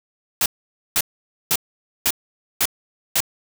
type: noise bursts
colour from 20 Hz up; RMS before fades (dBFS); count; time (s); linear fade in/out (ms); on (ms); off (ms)
white; -18; 6; 0.41-3.204; 2; 49; 500
effects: none